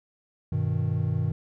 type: chord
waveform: triangle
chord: G augmented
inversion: none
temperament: equal with one note detuned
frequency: 98 / 122.83 / 155.56 Hz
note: G2 / B2 / D#3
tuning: 0 / -9 / 0 cents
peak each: -26 dBFS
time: 0.52-1.32 s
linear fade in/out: 5 ms
effects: none